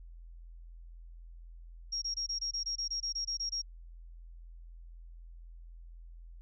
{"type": "tone bursts", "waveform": "sine", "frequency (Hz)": 5588, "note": "F8", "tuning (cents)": 0, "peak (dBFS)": -32, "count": 14, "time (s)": [1.92, 3.619], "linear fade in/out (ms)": 10, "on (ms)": 100, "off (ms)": 23, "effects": ["added 42 Hz sine -47 dBFS peak until 6.41 s"]}